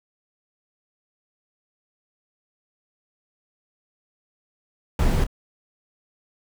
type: noise with echo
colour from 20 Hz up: brown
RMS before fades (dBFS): -19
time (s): 4.99-5.24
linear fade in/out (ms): 2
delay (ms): 27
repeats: 1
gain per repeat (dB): -11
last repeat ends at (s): 5.267
effects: none